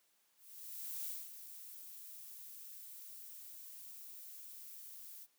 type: noise with ADSR envelope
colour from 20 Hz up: violet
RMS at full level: -42 dBFS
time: 0.36-5.27 s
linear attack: 700 ms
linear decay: 220 ms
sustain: -10 dB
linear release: 42 ms
effects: white hiss -75 dBFS RMS until 5.38 s + high-pass 200 Hz 12 dB/octave